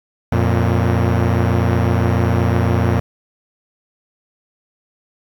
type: tone pair together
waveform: sawtooth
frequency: 88.91 / 116.54 Hz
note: F2 / A#2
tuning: +31 / 0 cents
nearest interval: perfect fourth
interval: 469 cents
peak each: -12 dBFS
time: 0.32-3 s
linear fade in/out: 5 ms
effects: low-pass 2000 Hz 12 dB/octave + 7-bit